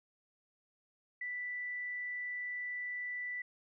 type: tone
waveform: sine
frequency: 1975.5 Hz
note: B6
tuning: in tune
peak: -37 dBFS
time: 1.21-3.42 s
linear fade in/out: 5 ms
effects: none